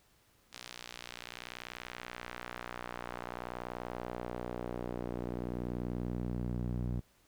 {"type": "tone with band-pass filter sweep", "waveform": "sawtooth", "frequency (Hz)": 60.5, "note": "B1", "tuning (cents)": -35, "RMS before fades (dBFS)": -40, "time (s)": [0.52, 7.01], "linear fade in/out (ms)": 20, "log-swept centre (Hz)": [4700, 140], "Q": 0.95, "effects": ["pink hiss -68 dBFS RMS until 7.27 s"]}